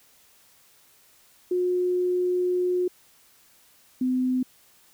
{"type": "tone pair in turn", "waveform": "sine", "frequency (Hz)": [360.6, 255], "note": ["F#4", "C4"], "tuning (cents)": [-45, -44], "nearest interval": "tritone", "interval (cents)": 599, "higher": "first", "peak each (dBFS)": [-21, -21], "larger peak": "neither", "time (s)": [[1.51, 2.88], [4.01, 4.43]], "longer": "first", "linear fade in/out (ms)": 5, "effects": ["white hiss -58 dBFS RMS until 4.93 s"]}